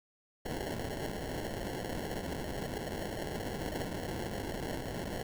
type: noise with sample-and-hold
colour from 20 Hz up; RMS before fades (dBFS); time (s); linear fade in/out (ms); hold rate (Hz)
white; -38; 0.45-5.23; 5; 1225
effects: none